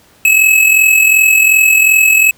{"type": "tone with amplitude modulation", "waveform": "square", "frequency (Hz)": 2581, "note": "E7", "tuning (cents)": -37, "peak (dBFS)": -4, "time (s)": [0.25, 2.31], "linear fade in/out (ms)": 2, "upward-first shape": "sine", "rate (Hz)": 42.7, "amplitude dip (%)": 55, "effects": ["pink hiss -47 dBFS RMS until 2.37 s", "high-pass 60 Hz 12 dB/octave"]}